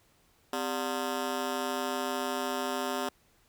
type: ring-modulated tone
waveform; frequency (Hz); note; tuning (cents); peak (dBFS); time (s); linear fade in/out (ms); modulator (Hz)
15% pulse; 327.3; E4; -12; -21; 0.53-3.09; 2; 70.4
effects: pink hiss -66 dBFS RMS until 3.48 s